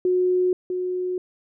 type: tone pair in turn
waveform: sine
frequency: 364.4 / 364.4 Hz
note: F#4 / F#4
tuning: -26 / -26 cents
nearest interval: unison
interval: 0 cents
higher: neither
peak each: -17 / -23 dBFS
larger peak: first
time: 0.05-0.53 / 0.7-1.18 s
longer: neither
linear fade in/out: 2 ms
effects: none